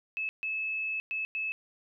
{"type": "tone bursts at uneven times", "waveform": "sine", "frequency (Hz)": 2600, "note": "E7", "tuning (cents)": -24, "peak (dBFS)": -30, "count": 4, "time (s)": [[0.17, 0.29], [0.43, 1], [1.11, 1.25], [1.35, 1.52]], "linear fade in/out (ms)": 0, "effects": []}